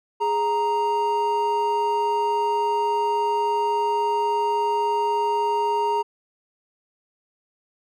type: tone pair together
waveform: triangle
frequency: 415.3 / 931.8 Hz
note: G#4 / A#5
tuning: 0 / -1 cents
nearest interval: octave + major second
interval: 1399 cents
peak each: -23 / -19 dBFS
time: 0.2-6.03 s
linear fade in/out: 20 ms
effects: none